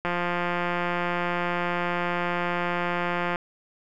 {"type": "click train", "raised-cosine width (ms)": 0.5, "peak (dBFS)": -12, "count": 580, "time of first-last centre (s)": [0.05, 3.359], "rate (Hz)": 175, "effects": []}